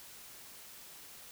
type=silence; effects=white hiss -52 dBFS RMS until 1.31 s